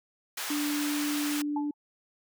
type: high-pass noise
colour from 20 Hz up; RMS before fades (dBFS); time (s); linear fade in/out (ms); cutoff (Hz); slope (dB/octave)
pink; -35; 0.37-1.42; 5; 1100; 12
type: tone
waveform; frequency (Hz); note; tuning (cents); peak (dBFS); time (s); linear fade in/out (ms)
sine; 293.7; D4; 0; -28; 0.5-1.71; 5
type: tone with exponential decay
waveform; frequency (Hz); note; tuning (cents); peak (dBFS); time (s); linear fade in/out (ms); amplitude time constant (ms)
sine; 866; A5; -28; -28; 1.56-1.74; 5; 37
effects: none